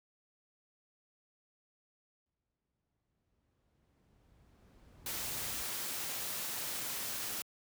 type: noise with exponential growth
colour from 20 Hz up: brown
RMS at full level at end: -47 dBFS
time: 2.26-5.62 s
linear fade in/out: 2 ms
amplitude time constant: 730 ms
type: noise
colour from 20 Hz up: white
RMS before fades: -39 dBFS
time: 5.06-7.42 s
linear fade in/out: 2 ms
effects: high-pass 60 Hz 12 dB/octave